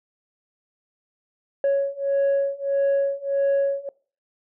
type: beating tone pair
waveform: sine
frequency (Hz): 554.4 / 556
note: C#5 / C#5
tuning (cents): 0 / +5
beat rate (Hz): 1.6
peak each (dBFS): -21 / -20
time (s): 1.64-3.89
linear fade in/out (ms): 2
effects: noise-tail reverb RT60 0.4 s tail -22 dB re dry + tanh soft clip ceiling -16 dBFS